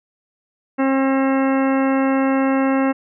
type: harmonic tone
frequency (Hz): 268.4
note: C4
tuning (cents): +44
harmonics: 1 / 2 / 3 / 4 / 5 / 6 / 7 / 8 / 10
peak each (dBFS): -16 / -22 / -26 / -28 / -30 / -32 / -33 / -34 / -36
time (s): 0.78-2.93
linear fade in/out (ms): 20
effects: none